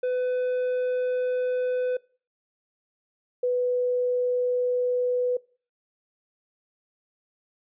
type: tone pair in turn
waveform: triangle / sine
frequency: 502 / 495.4 Hz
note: B4 / B4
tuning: +28 / +5 cents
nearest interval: unison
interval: 23 cents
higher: first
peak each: -21 dBFS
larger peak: neither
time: 0.03-1.97 / 3.43-5.37 s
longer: neither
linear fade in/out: 5 ms
effects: noise-tail reverb RT60 0.4 s tail -23 dB re dry + resampled to 8000 Hz